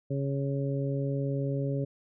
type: harmonic tone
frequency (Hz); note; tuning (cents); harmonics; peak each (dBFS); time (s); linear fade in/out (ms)
138.59; C#3; 0; 1 / 2 / 3 / 4; -29 / -35 / -36 / -37; 0.1-1.85; 10
effects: none